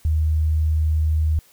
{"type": "tone", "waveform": "sine", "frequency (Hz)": 78, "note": "D#2", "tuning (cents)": 5, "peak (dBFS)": -16, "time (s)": [0.05, 1.39], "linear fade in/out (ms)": 0, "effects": ["white hiss -54 dBFS RMS until 1.52 s"]}